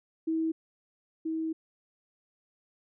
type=tone pair in turn; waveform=sine; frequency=322.5 / 321 Hz; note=E4 / E4; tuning=-38 / -46 cents; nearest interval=unison; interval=8 cents; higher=first; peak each=-26 / -29 dBFS; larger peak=first; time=0.27-0.52 / 1.25-1.53 s; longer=second; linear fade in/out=10 ms; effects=none